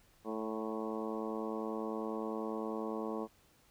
harmonic tone with a mistuned harmonic, 110 Hz, A2, in tune, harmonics 2 / 3 / 4 / 5 / 6 / 7 / 8 / 9 / 10, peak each -41 / -42 / -41 / -45 / -49 / -49 / -50 / -49 / -48 dBFS, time 0.24-3.28 s, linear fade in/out 50 ms, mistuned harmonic 7, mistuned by -16 cents, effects pink hiss -67 dBFS RMS until 3.7 s

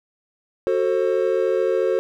triangle chord, F# diminished, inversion none, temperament just, 370 / 444 / 532.8 Hz, F#4 / A4 / C5, 0 / +16 / +31 cents, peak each -20 dBFS, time 0.67-1.99 s, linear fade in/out 0 ms, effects none

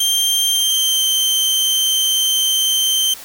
sawtooth tone with pitch glide, 3167 to 3118 Hz, G7 to G7, +17 to -10 cents, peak -11 dBFS, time 0-3.14 s, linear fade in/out 5 ms, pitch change -27 cents, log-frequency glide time 0.46-1.04 s, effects white hiss -36 dBFS RMS until 3.24 s

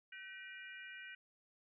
harmonic tone with a mistuned harmonic, 478.8 Hz, A#4, 46 cents sharp, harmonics 3 / 4 / 5 / 6, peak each -52 / -54 / -54 / -57 dBFS, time 0.12-1.15 s, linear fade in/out 5 ms, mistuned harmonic 3, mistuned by +100 cents, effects none

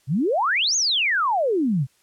sine exponential two-way sweep, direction up then down, 120 to 6820 to 120 Hz, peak -18 dBFS, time 0.07-1.87 s, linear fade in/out 50 ms, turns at 0.76 s, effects white hiss -62 dBFS RMS until 2.02 s + low-pass 11000 Hz 12 dB/octave

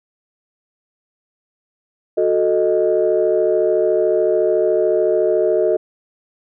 sine chord, D# diminished, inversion first, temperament equal with one note detuned, 366.2 / 440 / 622.3 Hz, F#4 / A4 / D#5, -18 / 0 / 0 cents, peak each -17 dBFS, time 2.17-5.77 s, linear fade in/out 10 ms, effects tanh soft clip ceiling -5 dBFS

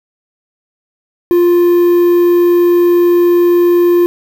triangle tone with quantisation, 349.6 Hz, F4, 2 cents sharp, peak -4 dBFS, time 1.31-4.06 s, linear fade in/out 0 ms, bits 5, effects none

